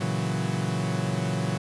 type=chord; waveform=40% pulse; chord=F# dominant seventh; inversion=first; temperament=equal; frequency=116.54 / 138.59 / 164.81 / 185 Hz; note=A#2 / C#3 / E3 / F#3; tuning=0 / 0 / 0 / 0 cents; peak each=-30 dBFS; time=0-1.58 s; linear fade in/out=10 ms; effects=resampled to 24000 Hz